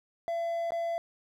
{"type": "tone with dropouts", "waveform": "triangle", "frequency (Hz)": 675, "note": "E5", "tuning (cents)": 41, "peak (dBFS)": -27, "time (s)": [0.28, 0.98], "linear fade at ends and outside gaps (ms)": 0, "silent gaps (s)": [0.706, 0.72], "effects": []}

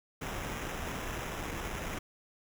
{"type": "noise with sample-and-hold", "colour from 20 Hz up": "pink", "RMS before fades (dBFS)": -38, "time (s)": [0.21, 1.99], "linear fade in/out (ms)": 10, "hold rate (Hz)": 4410, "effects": []}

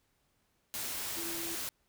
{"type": "tone in noise", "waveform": "sine", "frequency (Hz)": 335.3, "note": "E4", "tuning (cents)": 30, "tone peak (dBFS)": -42, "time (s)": [1.17, 1.55], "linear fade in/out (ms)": 0, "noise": "white", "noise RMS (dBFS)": -38, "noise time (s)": [0.74, 1.69], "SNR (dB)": -7, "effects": ["pink hiss -75 dBFS RMS until 1.88 s"]}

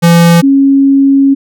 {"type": "tone pair in turn", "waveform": ["square", "sine"], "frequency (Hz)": [169.8, 274.6], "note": ["F3", "C#4"], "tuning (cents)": [-48, -16], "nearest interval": "minor sixth", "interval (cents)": 832, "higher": "second", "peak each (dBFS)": -3, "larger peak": "neither", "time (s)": [[0.02, 0.42], [0.42, 1.35]], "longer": "second", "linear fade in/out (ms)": 20, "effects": []}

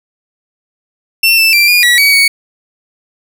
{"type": "tone with pitch steps", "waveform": "30% pulse", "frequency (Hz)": [2699, 2651, 2358, 2430, 1935, 2265, 2234], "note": ["E7", "E7", "D7", "D#7", "B6", "C#7", "C#7"], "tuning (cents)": [40, 9, 6, -42, -36, 37, 13], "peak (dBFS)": -3, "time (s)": [1.23, 2.28], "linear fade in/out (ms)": 5, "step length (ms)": 150, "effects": []}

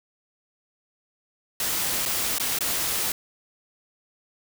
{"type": "noise with dropouts", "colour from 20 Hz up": "white", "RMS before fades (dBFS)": -26, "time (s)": [1.6, 3.12], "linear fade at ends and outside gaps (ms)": 2, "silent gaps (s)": [[2.054, 2.059], [2.384, 2.398], [2.588, 2.607]], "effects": []}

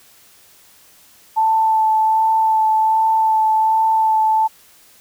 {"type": "tone with vibrato", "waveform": "sine", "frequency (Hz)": 880, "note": "A5", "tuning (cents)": 0, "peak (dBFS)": -12, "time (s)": [1.36, 4.48], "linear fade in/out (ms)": 20, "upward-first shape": "sine", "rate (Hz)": 1.3, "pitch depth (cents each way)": 12, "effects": ["white hiss -49 dBFS RMS until 5 s"]}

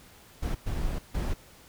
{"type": "noise bursts at uneven times", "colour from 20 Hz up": "brown", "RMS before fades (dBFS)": -29, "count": 3, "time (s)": [[0.42, 0.55], [0.66, 0.99], [1.14, 1.34]], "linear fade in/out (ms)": 10, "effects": ["pink hiss -54 dBFS RMS until 1.68 s"]}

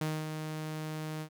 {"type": "tone with ADSR envelope", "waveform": "sawtooth", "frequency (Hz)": 155.56, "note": "D#3", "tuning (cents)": 0, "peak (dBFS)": -26, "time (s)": [0.01, 1.29], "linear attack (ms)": 4, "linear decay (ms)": 240, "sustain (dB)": -6, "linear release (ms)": 77, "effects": []}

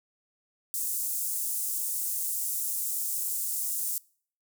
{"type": "high-pass noise", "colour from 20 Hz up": "pink", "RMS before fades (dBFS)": -31, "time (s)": [0.74, 3.98], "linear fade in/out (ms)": 0, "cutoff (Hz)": 8000, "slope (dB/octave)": 24, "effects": ["noise-tail reverb RT60 0.5 s tail -24 dB re dry"]}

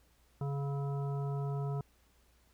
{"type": "harmonic tone with a mistuned harmonic", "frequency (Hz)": 140, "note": "C#3", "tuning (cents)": 18, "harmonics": [1, 3, 5, 7, 9], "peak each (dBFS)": [-33, -43, -47, -50, -52], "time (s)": [0.41, 1.81], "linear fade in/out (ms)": 2, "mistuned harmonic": 9, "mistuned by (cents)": 50, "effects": ["added 60 Hz sine -67 dBFS peak until 2.53 s", "pink hiss -70 dBFS RMS until 2.53 s"]}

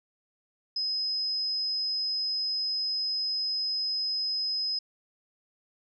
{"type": "tone", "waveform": "sine", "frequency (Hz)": 5070, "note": "D#8", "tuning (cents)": 32, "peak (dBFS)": -27, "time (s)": [0.76, 4.79], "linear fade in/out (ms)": 5, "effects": []}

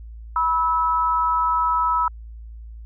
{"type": "tone pair together", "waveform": "sine", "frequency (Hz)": [979.5, 1300], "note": ["B5", "E6"], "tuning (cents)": [-15, -24], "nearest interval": "perfect fourth", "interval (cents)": 491, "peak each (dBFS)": -20, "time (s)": [0.36, 2.08], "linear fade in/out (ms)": 2, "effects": ["added 56 Hz sine -35 dBFS peak until 2.85 s"]}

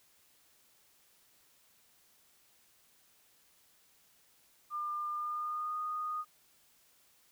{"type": "tone with pitch glide", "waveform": "sine", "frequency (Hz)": [1201, 1234.1], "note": ["D6", "D#6"], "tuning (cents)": [38, -15], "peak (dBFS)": -34, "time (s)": [4.7, 6.25], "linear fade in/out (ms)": 50, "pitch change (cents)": 47, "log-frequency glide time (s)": [5.11, 5.78], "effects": ["white hiss -67 dBFS RMS until 7.31 s"]}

